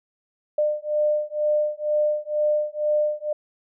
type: beating tone pair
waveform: sine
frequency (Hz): 600 / 602.1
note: D5 / D5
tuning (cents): +37 / +43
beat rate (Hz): 2.1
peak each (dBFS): -23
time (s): 0.58-3.33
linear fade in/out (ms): 5
effects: none